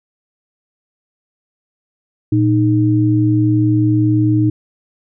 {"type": "tone pair together", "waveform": "sine", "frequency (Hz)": [115.8, 309.1], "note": ["A#2", "D#4"], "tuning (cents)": [-11, -11], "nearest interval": "octave + perfect fourth", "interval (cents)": 1700, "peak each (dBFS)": -13, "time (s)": [2.32, 4.5], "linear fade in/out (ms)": 5, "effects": []}